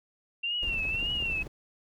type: tone with vibrato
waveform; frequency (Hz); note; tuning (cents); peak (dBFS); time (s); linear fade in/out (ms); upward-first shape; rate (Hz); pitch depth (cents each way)
sine; 2738; F7; -35; -28; 0.43-1.43; 10; triangle; 1.8; 120
type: noise with tremolo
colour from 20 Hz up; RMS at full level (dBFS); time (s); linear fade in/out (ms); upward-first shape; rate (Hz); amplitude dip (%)
brown; -37; 0.62-1.48; 10; sine; 19; 35
type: clicks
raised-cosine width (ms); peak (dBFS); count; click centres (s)
2; -29; 5; 0.852 / 1.028 / 1.225 / 1.299 / 1.469
effects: none